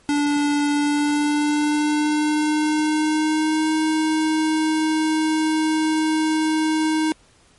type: tone with pitch glide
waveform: square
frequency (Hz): 290.6 to 313.3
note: D4 to D#4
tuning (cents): -18 to +12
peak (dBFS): -18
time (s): 0.09-7.12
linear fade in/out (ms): 0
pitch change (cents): +130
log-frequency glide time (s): 0.71-3.73
effects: pink hiss -55 dBFS RMS until 7.58 s + MP3 48 kbps